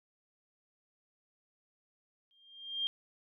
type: tone with exponential growth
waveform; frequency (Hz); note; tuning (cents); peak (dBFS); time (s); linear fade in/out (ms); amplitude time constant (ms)
sine; 3200; G7; +35; -28; 2.31-2.87; 0; 120
effects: none